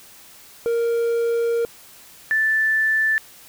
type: tone pair in turn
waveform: triangle / sine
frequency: 466.2 / 1760.1 Hz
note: A#4 / A6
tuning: 0 / 0 cents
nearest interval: octave + major seventh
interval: 2300 cents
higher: second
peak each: -16 dBFS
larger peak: neither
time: 0.66-1.65 / 2.31-3.18 s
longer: first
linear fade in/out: 0 ms
effects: white hiss -46 dBFS RMS until 3.48 s